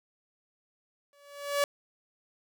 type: tone with exponential growth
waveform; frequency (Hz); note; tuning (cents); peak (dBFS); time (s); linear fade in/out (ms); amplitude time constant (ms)
sawtooth; 571; D5; -49; -18; 1.13-1.64; 1; 110
effects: none